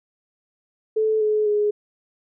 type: tone with pitch steps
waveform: sine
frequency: 436 / 426.5 / 417.3 Hz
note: A4 / G#4 / G#4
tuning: -16 / +46 / +8 cents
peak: -17 dBFS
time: 0.96-1.71 s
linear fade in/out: 10 ms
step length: 250 ms
effects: none